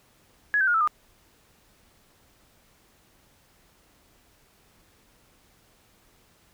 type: tone with pitch steps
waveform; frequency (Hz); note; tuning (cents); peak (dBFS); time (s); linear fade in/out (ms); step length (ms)
sine; 1680 / 1549.5 / 1429.1 / 1318.1 / 1215.7; G#6 / G6 / F6 / E6 / D#6; +19 / -21 / +39 / -1 / -41; -19; 0.54-0.875; 0; 67
effects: pink hiss -61 dBFS RMS until 6.53 s